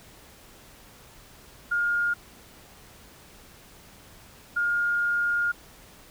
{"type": "tone bursts at uneven times", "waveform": "sine", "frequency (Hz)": 1418, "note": "F6", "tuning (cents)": 26, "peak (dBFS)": -22, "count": 2, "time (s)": [[1.71, 2.14], [4.56, 5.52]], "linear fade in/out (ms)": 10, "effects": ["pink hiss -51 dBFS RMS until 6.1 s"]}